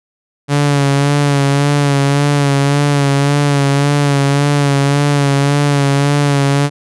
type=tone with vibrato; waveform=sawtooth; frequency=142 Hz; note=C#3; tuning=42 cents sharp; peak=-6 dBFS; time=0.48-6.7 s; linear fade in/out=50 ms; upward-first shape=sine; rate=1.8 Hz; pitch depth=34 cents each way; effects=resampled to 24000 Hz